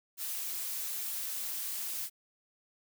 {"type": "noise", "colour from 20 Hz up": "blue", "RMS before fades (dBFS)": -37, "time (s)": [0.17, 2.1], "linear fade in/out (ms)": 50, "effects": []}